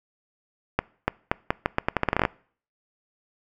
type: accelerating click train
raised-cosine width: 0.5 ms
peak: -5 dBFS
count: 16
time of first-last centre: 0.79-2.252 s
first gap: 290 ms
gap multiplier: 0.81
effects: noise-tail reverb RT60 0.5 s tail -24 dB re dry